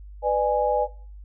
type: chord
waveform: sine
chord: G# diminished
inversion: first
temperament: just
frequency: 498.4 / 598 / 830.6 Hz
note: B4 / D5 / G#5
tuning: +16 / +31 / 0 cents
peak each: -23 / -24 / -23 dBFS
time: 0.22-0.88 s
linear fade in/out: 50 ms
effects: noise-tail reverb RT60 0.4 s tail -17 dB re dry + added 50 Hz sine -39 dBFS peak until 1.24 s